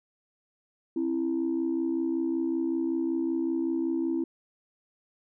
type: tone pair together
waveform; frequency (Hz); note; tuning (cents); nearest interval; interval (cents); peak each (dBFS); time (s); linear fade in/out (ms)
sine; 266.2 / 331.5; C4 / E4; +30 / +10; major third; 380; -29 / -26; 0.96-4.24; 5
effects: tanh soft clip ceiling -20 dBFS